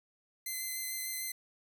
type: tone with vibrato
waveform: 5% pulse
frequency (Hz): 2056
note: C7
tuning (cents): -31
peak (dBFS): -26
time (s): 0.46-1.32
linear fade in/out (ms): 5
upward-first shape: square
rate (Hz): 6.7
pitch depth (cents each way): 11
effects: none